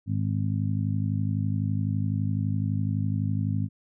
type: harmonic tone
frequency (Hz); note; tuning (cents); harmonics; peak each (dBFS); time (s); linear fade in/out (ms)
51.91; G#1; 0; 2 / 3 / 4 / 5; -26 / -30 / -32 / -34; 0.06-3.69; 50
effects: none